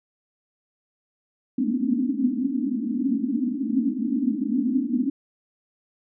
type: band-pass noise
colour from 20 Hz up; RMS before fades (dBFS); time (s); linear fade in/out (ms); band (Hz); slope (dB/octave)
white; -24; 1.58-5.1; 5; 220 to 290; 96
effects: none